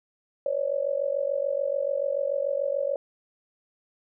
sine tone with amplitude modulation, 560 Hz, C#5, 18 cents sharp, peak -20 dBFS, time 0.46-2.96 s, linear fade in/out 2 ms, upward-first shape sine, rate 46.9 Hz, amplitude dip 90%, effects none

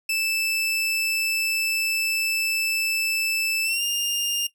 sawtooth tone with pitch glide, 2637 to 2810 Hz, E7 to F7, 0 to +10 cents, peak -19 dBFS, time 0.09-4.47 s, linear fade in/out 5 ms, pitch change +110 cents, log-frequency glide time 3.64-3.83 s, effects noise-tail reverb RT60 0.1 s tail -17 dB re dry

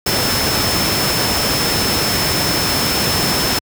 sine tone in noise, 5274 Hz, E8, in tune, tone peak -20 dBFS, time 0.06-3.59 s, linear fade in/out 5 ms, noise pink, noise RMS -17 dBFS, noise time 0.06-3.59 s, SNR -6 dB, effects high-pass 80 Hz 12 dB/octave

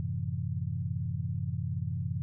sine chord, F# half-diminished seventh, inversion none, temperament equal, 92.5 / 110 / 130.81 / 164.81 Hz, F#2 / A2 / C3 / E3, 0 / 0 / 0 / 0 cents, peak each -35 / -37 / -35 / -37 dBFS, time 0-2.22 s, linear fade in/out 0 ms, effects none

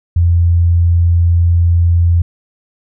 sine tone, 85.6 Hz, F2, 34 cents flat, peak -7 dBFS, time 0.16-2.22 s, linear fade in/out 5 ms, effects none

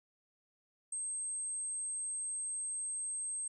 sine tone, 8372 Hz, C9, in tune, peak -36 dBFS, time 0.92-3.48 s, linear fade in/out 5 ms, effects none

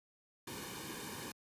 pink noise with comb filter, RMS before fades -45 dBFS, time 0.47-1.32 s, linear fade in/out 5 ms, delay 1.5 ms, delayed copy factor -0.7, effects high-pass 80 Hz 12 dB/octave + resampled to 32000 Hz

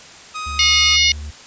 sawtooth tone, 1253 Hz, D#6, 12 cents sharp, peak -21 dBFS, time 0.34-0.97 s, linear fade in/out 20 ms
triangle tone with pitch glide, 73.42 to 74.1 Hz, D2 to D2, 0 to +16 cents, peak -25 dBFS, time 0.46-1.31 s, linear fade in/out 10 ms, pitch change +16 cents, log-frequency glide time 0.57-0.88 s
harmonic tone, 721 Hz, F#5, 45 cents flat, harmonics 3 / 4 / 5 / 6 / 7 / 8, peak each -17 / -18 / -19 / -20 / -20 / -21 dBFS, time 0.59-1.12 s, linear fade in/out 2 ms
effects white hiss -40 dBFS RMS until 1.46 s + resampled to 16000 Hz

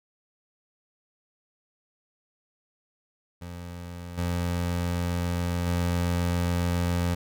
25% pulse tone with level steps, 87.31 Hz, F2, in tune, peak -33 / -22 / -20 dBFS, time 3.41-7.15 s, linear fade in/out 10 ms, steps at 4.17 / 5.66 s, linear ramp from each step 20 ms, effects none

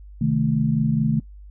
sine chord, A diminished, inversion first, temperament equal, 130.81 / 155.56 / 220 Hz, C3 / Eb3 / A3, 0 / 0 / 0 cents, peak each -24 / -21 / -21 dBFS, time 0.21-1.2 s, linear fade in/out 5 ms, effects noise-tail reverb RT60 0.1 s tail -22 dB re dry + added 50 Hz sine -39 dBFS peak until 1.5 s

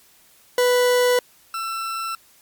40% pulse tone pair in turn, 493.9 / 1338.9 Hz, B4 / E6, 0 / +27 cents, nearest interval octave + perfect fourth, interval 1727 cents, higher second, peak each -14 / -24 dBFS, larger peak first, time 0.58-1.19 / 1.54-2.15 s, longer neither, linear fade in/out 2 ms, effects white hiss -54 dBFS RMS until 2.41 s + MP3 96 kbps

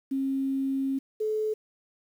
sine tone pair in turn, 270 / 431.5 Hz, C#4 / A4, -45 / -34 cents, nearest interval minor sixth, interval 811 cents, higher second, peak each -25 dBFS, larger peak neither, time 0.11-0.99 / 1.2-1.54 s, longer first, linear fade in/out 10 ms, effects 9-bit

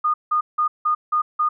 sine tone bursts, 1225 Hz, D#6, 27 cents flat, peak -16 dBFS, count 6, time 0.04-1.49 s, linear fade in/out 10 ms, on 100 ms, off 170 ms, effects none

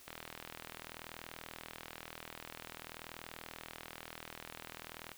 click train, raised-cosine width 0.3 ms, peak -28 dBFS, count 205, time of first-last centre 0.08-5.117 s, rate 40.5 Hz, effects white hiss -58 dBFS RMS until 5.17 s

